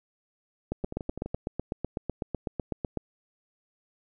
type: two click trains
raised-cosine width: 2 ms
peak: -16 / -22 dBFS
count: 19 / 7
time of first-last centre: 0.72-2.973 / 0.84-1.344 s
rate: 7.99 / 11.9 Hz
effects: none